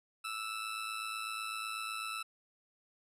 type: tone with amplitude modulation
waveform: 20% pulse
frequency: 1318.5 Hz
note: E6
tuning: in tune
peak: -30 dBFS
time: 0.24-2.23 s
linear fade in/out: 10 ms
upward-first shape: sine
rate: 108 Hz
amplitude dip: 55%
effects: resampled to 32000 Hz